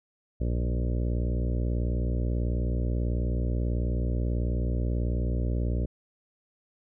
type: harmonic tone with a mistuned harmonic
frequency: 60 Hz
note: B1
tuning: 49 cents flat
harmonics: 1 / 2 / 3 / 4 / 5 / 6 / 7 / 8 / 9 / 10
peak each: -26 / -32 / -36 / -38 / -40 / -42 / -43 / -44 / -45 / -46 dBFS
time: 0.4-5.86 s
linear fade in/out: 10 ms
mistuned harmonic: 1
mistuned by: +44 cents
effects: none